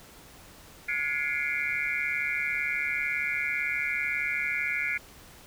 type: tone cluster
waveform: sine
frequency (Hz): 1435 / 1687 / 2088 / 2226 / 2379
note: F6 / G#6 / C7 / C#7 / D7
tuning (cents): +47 / +27 / -4 / +7 / +22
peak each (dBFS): -36 / -36 / -31 / -32 / -34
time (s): 0.88-4.98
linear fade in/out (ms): 10
effects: pink hiss -51 dBFS RMS until 5.46 s